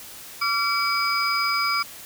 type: tone cluster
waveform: sine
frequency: 1149 / 1370 / 2289 / 4950 Hz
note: D6 / F6 / D7 / D#8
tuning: -38 / -34 / -45 / -10 cents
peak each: -26 dBFS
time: 0.41-1.83 s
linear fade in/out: 10 ms
effects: white hiss -41 dBFS RMS until 2.05 s